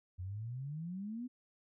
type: exponential sweep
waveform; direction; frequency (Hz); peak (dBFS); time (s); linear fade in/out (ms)
sine; up; 87.31 to 255.9; -39; 0.18-1.28; 20
effects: none